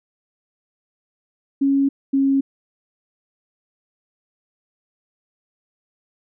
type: tone pair in turn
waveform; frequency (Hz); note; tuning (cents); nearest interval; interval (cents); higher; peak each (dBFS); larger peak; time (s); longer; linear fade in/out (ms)
sine; 275.8 / 272.9; C#4 / C#4; -9 / -27; unison; 18; first; -14; neither; 1.61-1.89 / 2.13-2.41; neither; 10
effects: none